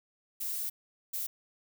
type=noise bursts at uneven times; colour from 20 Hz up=violet; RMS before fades=-35 dBFS; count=2; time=0.4-0.7 / 1.13-1.27 s; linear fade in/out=10 ms; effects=none